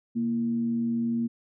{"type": "tone with frequency modulation", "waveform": "sine", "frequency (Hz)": 233.1, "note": "A#3", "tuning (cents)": 0, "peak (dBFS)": -24, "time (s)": [0.15, 1.28], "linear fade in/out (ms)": 20, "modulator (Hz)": 101, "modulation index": 0.28, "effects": []}